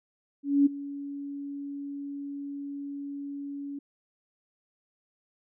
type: tone with ADSR envelope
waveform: sine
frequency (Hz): 282.4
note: C#4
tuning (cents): +32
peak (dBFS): -16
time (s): 0.43-3.79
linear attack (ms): 230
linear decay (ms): 14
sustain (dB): -18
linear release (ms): 6
effects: none